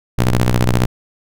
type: ring-modulated tone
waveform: sawtooth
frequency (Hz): 61.74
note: B1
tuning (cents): 0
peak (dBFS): -5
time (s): 0.18-0.86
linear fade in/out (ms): 5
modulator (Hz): 54.4
effects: none